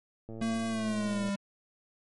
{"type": "click train", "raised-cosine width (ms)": 2, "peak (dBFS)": -30, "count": 113, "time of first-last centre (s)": [0.29, 1.29], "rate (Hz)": 112}
{"type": "tone with pitch glide", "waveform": "square", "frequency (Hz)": [226.6, 199.56], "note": ["A#3", "G3"], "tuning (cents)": [-49, 31], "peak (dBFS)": -30, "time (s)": [0.41, 1.36], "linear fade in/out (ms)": 10, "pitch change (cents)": -220, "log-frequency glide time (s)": [0.68, 1.25]}
{"effects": ["MP3 48 kbps"]}